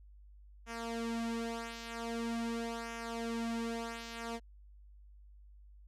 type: tone with flanger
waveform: sawtooth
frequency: 231.1 Hz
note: A#3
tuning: 15 cents flat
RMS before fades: -39 dBFS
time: 0.66-4.4 s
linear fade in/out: 50 ms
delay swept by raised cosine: 0.23 to 4.23 ms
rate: 0.44 Hz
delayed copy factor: -0.75
effects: added 50 Hz sine -54 dBFS peak until 5.87 s + low-pass 9000 Hz 12 dB/octave

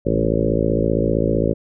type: harmonic tone with a mistuned harmonic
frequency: 55.4 Hz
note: A1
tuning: 13 cents sharp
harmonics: 1 / 2 / 3 / 4 / 5 / 6 / 7 / 8 / 9 / 10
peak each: -25 / -25 / -25 / -25 / -25 / -25 / -25 / -25 / -25 / -25 dBFS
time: 0.05-1.54 s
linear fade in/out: 20 ms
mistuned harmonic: 3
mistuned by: -37 cents
effects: none

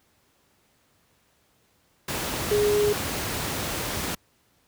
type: tone in noise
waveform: sine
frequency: 415.3 Hz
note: G#4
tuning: in tune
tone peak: -19 dBFS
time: 2.51-2.93 s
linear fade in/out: 5 ms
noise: pink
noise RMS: -29 dBFS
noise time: 2.08-4.15 s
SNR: +7 dB
effects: pink hiss -65 dBFS RMS until 4.67 s + high-pass 60 Hz 12 dB/octave

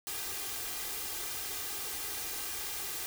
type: noise with comb filter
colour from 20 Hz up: white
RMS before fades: -38 dBFS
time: 0.07-3.06 s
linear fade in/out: 0 ms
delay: 2.5 ms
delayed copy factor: +0.65
effects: none

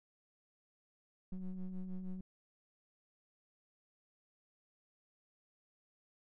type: ring-modulated tone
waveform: triangle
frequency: 91.3 Hz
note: F#2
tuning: 23 cents flat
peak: -34 dBFS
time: 1.32-2.21 s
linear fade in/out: 5 ms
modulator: 94.5 Hz
effects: none

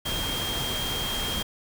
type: tone in noise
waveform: sine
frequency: 3216 Hz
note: G7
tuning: 44 cents sharp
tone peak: -30 dBFS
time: 0.05-1.43 s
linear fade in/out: 10 ms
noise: pink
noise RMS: -31 dBFS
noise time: 0.05-1.43 s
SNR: -2 dB
effects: none

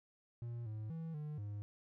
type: tone with pitch steps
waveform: triangle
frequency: 118.4 / 108 / 163.1 / 150.3 / 103.1 Hz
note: A#2 / A2 / E3 / D3 / G#2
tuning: +27 / -32 / -18 / +40 / -12 cents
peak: -39 dBFS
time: 0.42-1.62 s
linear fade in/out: 0 ms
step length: 240 ms
effects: none

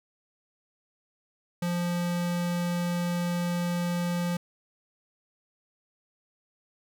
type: tone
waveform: square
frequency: 174.6 Hz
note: F3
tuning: in tune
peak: -27 dBFS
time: 1.62-4.37 s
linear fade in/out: 5 ms
effects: none

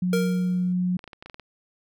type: tone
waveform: sine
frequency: 180.7 Hz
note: F#3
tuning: 41 cents flat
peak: -21 dBFS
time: 0.02-0.97 s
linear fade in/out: 5 ms
type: tone with exponential decay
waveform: square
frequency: 466.2 Hz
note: A#4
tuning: in tune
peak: -21 dBFS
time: 0.13-0.73 s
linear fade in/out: 2 ms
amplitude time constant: 130 ms
type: clicks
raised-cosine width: 0.3 ms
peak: -25 dBFS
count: 9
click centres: 0.992 / 1.041 / 1.077 / 1.132 / 1.225 / 1.26 / 1.298 / 1.344 / 1.397 s
effects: none

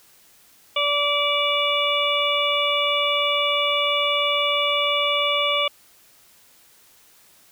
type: harmonic tone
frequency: 579 Hz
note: D5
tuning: 25 cents flat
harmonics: 1 / 2 / 4 / 5 / 6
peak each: -25 / -25 / -25 / -25 / -25 dBFS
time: 0.76-5.68 s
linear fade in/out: 5 ms
effects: white hiss -54 dBFS RMS until 7.51 s

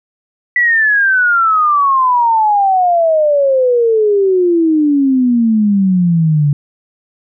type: exponential sweep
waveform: sine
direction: down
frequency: 1975.5 to 141.8 Hz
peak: -8 dBFS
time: 0.56-6.53 s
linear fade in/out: 2 ms
effects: none

